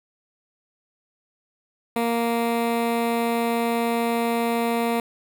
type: tone with notch filter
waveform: 15% pulse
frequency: 233.1 Hz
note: A#3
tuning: in tune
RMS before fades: -23 dBFS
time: 1.96-5 s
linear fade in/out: 2 ms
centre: 5900 Hz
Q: 0.91
effects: 9-bit